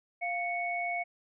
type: tone pair together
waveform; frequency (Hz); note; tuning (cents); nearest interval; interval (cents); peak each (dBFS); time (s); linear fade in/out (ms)
sine; 698.5 / 2218; F5 / C#7; 0 / 0; octave + minor sixth; 2000; -33 / -33; 0.21-1.04; 20
effects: none